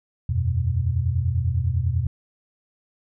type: chord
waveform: sine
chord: E suspended second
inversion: none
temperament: equal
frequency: 82.41 / 92.5 / 123.47 Hz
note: E2 / F#2 / B2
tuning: 0 / 0 / 0 cents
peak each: -24 dBFS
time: 0.29-2.07 s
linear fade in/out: 5 ms
effects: none